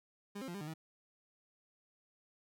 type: tone with pitch steps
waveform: 30% pulse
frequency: 202.4 / 266 / 173.6 / 200.6 / 151.4 / 159.6 Hz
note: G#3 / C4 / F3 / G3 / D#3 / D#3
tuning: -44 / +29 / -10 / +40 / -47 / +44 cents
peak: -39 dBFS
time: 0.35-0.74 s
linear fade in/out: 10 ms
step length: 65 ms
effects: none